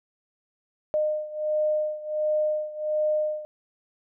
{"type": "beating tone pair", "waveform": "sine", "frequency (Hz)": [610, 611.4], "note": ["D#5", "D#5"], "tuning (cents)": [-34, -30], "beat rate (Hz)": 1.4, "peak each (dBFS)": [-25, -28], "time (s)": [0.94, 3.45], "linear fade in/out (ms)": 0, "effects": []}